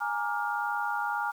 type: chord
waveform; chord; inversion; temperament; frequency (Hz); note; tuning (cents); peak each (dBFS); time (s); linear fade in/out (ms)
sine; Bb dominant seventh; third; equal with one note detuned; 830.6 / 932.3 / 1174.7 / 1409.9; Ab5 / Bb5 / D6 / F6; 0 / 0 / 0 / +16; -32 / -34 / -38 / -32; 0-1.32; 20
effects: 9-bit